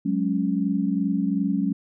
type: chord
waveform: sine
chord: F# suspended second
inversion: none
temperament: equal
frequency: 185 / 207.7 / 277.2 Hz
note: F#3 / G#3 / C#4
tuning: 0 / 0 / 0 cents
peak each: -25 dBFS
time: 0.05-1.73 s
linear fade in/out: 10 ms
effects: none